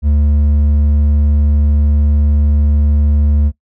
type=tone with hard clipping; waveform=sine; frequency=73.42 Hz; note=D2; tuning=in tune; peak=-10 dBFS; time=0.02-3.52 s; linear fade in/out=50 ms; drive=5 dB; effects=noise-tail reverb RT60 0.1 s tail -20 dB re dry